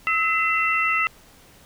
sine tone cluster, 1300 / 2032 / 2697 Hz, E6 / B6 / E7, -24 / +49 / +39 cents, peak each -23 dBFS, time 0.07-1.07 s, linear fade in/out 0 ms, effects pink hiss -51 dBFS RMS until 1.65 s

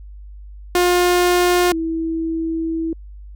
sawtooth / sine tone pair in turn, 355.6 / 326 Hz, F4 / E4, +31 / -19 cents, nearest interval major second, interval 150 cents, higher first, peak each -9 / -19 dBFS, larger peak first, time 0.75-1.72 / 1.72-2.93 s, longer second, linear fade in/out 2 ms, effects added 50 Hz sine -34 dBFS peak until 3.35 s

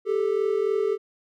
triangle tone pair together, 394.8 / 438.3 Hz, G4 / A4, +12 / -7 cents, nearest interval major second, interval 181 cents, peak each -22 dBFS, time 0.05-0.98 s, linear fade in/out 50 ms, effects none

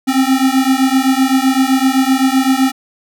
square beating tone pair, 260.3 / 268.1 Hz, C4 / C4, -9 / +42 cents, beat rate 7.8 Hz, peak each -14 dBFS, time 0.07-2.72 s, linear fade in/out 20 ms, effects none

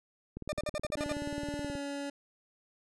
click train, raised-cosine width 3 ms, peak -27 dBFS, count 27, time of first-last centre 0.37-1.753 s, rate 18.8 Hz
40% pulse tone bursts, 602 Hz, D5, 43 cents sharp, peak -31 dBFS, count 8, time 0.49-1.125 s, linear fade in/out 2 ms, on 33 ms, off 53 ms
25% pulse tone with pitch glide, 290 to 283 Hz, D4 to C#4, -22 to +36 cents, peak -32 dBFS, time 0.97-2.1 s, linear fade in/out 5 ms, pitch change -42 cents, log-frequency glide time 1.62-1.77 s
effects resampled to 24000 Hz

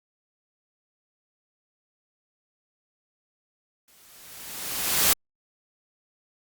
white noise with exponential growth, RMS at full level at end -18 dBFS, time 3.88-5.13 s, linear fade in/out 0 ms, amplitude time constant 270 ms, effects Opus 48 kbps

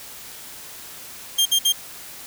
sawtooth tone bursts, 3197 Hz, G7, 33 cents sharp, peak -12 dBFS, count 3, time 1.38-1.725 s, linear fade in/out 10 ms, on 77 ms, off 57 ms, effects white hiss -39 dBFS RMS until 2.26 s

